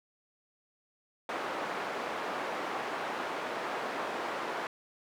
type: band-pass noise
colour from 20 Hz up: white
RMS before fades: -36 dBFS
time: 1.29-4.67 s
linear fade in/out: 2 ms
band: 340 to 1200 Hz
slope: 12 dB/octave
effects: none